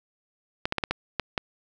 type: clicks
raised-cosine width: 0.3 ms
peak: -9 dBFS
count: 7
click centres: 0.655 / 0.724 / 0.783 / 0.838 / 0.91 / 1.197 / 1.378 s
effects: none